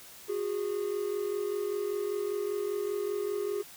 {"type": "tone pair together", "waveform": "triangle", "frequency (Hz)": [365.2, 410.3], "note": ["F#4", "G#4"], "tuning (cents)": [-23, -21], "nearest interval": "major second", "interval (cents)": 202, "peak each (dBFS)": [-33, -29], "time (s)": [0.28, 3.63], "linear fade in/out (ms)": 20, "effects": ["white hiss -50 dBFS RMS until 3.76 s"]}